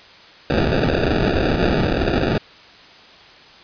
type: noise with sample-and-hold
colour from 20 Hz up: blue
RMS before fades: -18 dBFS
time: 0.5-2.38 s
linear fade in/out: 0 ms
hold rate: 1050 Hz
effects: white hiss -44 dBFS RMS until 3.63 s + resampled to 11025 Hz